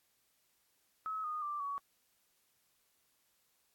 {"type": "tone with pitch steps", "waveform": "sine", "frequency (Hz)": [1286, 1230.8, 1177.9, 1127.3], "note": ["E6", "D#6", "D6", "C#6"], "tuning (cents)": [-43, -19, 5, 29], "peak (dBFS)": -36, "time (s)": [1.06, 1.78], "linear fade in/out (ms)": 0, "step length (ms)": 180, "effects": ["white hiss -75 dBFS RMS until 3.74 s", "AAC 64 kbps"]}